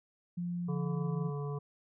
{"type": "tone with pitch glide", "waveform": "sine", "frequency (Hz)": [174.9, 167.78], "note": ["F3", "E3"], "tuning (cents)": [3, 31], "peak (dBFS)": -33, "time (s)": [0.37, 1.3], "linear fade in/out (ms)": 10, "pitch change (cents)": -72, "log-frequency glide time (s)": [0.73, 1.12]}
{"type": "harmonic tone", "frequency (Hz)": 143.5, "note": "D3", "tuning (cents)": -40, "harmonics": [1, 3, 5, 7, 8], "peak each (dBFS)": [-35, -41, -51, -49, -50], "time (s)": [0.68, 1.59], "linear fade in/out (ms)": 10}
{"effects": []}